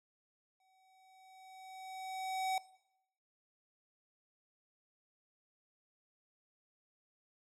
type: tone with exponential growth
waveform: square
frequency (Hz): 757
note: F#5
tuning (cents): +39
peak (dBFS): -33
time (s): 0.6-2.58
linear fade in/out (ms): 2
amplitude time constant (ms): 430
effects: noise-tail reverb RT60 0.8 s tail -19 dB re dry + low-pass 12000 Hz 12 dB/octave